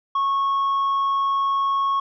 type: tone with tanh clipping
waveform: triangle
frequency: 1100 Hz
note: C#6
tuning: 14 cents flat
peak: -19 dBFS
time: 0.15-2 s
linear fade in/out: 5 ms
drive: 7 dB
effects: none